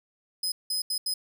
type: tone bursts at uneven times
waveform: sawtooth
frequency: 5040 Hz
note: D#8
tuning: 21 cents sharp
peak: -24 dBFS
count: 4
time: 0.43-0.52 / 0.7-0.82 / 0.9-0.98 / 1.06-1.14 s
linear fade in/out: 5 ms
effects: none